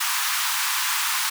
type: high-pass noise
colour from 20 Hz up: pink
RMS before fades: -24 dBFS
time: 0-1.3 s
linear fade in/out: 10 ms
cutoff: 930 Hz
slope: 48 dB/octave
effects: none